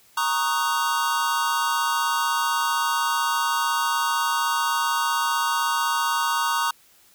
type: chord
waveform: square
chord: D# minor seventh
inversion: second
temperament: equal with one note detuned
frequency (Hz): 932.3 / 1108.7 / 1244.5 / 1498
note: A#5 / C#6 / D#6 / F#6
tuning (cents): 0 / 0 / 0 / +21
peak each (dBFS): -26 / -28 / -27 / -30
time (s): 0.17-6.71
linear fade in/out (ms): 5
effects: white hiss -56 dBFS RMS until 7.14 s